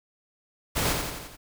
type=noise with echo; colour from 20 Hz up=pink; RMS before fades=-26 dBFS; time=0.75-0.94 s; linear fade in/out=20 ms; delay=86 ms; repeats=5; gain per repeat=-4 dB; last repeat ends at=1.37 s; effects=none